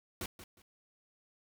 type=noise with echo; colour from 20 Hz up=pink; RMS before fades=-39 dBFS; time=0.21-0.26 s; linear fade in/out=2 ms; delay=180 ms; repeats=2; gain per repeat=-12 dB; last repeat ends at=0.62 s; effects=none